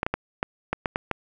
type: clicks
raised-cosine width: 0.5 ms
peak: -9 dBFS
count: 8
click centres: 0.031 / 0.065 / 0.14 / 0.429 / 0.73 / 0.858 / 0.959 / 1.113 s
effects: none